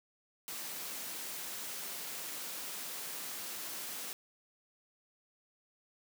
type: high-pass noise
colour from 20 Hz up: white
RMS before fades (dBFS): -42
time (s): 0.48-4.13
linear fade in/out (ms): 0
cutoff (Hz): 150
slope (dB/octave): 24
effects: none